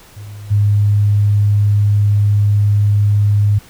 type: tone with level steps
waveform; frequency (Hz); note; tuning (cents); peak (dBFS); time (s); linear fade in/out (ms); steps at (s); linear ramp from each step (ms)
sine; 103; G#2; -14; -28 / -9; 0.16-3.59; 10; 0.5; 20
effects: pink hiss -43 dBFS RMS until 3.69 s